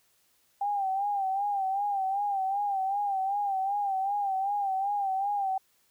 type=tone with vibrato; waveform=sine; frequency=791 Hz; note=G5; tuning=15 cents sharp; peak=-26 dBFS; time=0.61-5.58 s; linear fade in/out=5 ms; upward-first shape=sine; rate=2.6 Hz; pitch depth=71 cents each way; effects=white hiss -68 dBFS RMS until 5.9 s